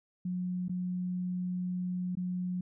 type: tone with dropouts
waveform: sine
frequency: 180.8 Hz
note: F#3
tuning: 40 cents flat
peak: -31 dBFS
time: 0.25-2.61 s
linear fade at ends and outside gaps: 5 ms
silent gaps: 0.683-0.694 / 2.153-2.17 s
effects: none